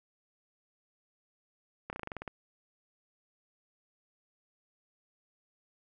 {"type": "slowing click train", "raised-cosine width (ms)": 0.5, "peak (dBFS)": -23, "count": 10, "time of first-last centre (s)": [1.9, 2.278], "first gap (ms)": 29, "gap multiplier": 1.09, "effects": []}